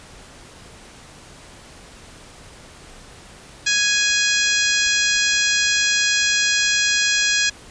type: harmonic tone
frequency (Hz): 830.6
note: G#5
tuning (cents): 0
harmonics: 2 / 3 / 4 / 5 / 6 / 7 / 8 / 9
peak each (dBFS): -21 / -23 / -24 / -25 / -26 / -26 / -27 / -28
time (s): 3.66-7.5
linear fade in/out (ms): 10
effects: pink hiss -43 dBFS RMS until 7.7 s + resampled to 22050 Hz